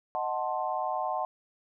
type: chord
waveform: sine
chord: D# diminished seventh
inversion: none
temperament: equal with one note detuned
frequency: 622.3 / 740 / 880 / 1051.3 Hz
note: D#5 / F#5 / A5 / C6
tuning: 0 / 0 / 0 / +8 cents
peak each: -35 / -32 / -34 / -35 dBFS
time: 0.15-1.25 s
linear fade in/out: 0 ms
effects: none